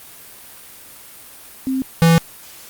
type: tone pair in turn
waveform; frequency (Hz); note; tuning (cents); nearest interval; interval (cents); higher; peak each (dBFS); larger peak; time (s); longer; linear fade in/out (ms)
sine / square; 263.3 / 165.87; C4 / E3; +11 / +11; minor sixth; 800; first; -17 / -9; second; 1.67-1.82 / 2.02-2.18; second; 0
effects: white hiss -40 dBFS RMS until 2.69 s + Opus 32 kbps